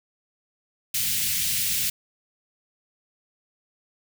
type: band-stop noise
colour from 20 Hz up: white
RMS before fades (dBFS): -25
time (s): 0.94-1.9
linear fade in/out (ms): 5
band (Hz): 200 to 2100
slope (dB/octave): 24
effects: none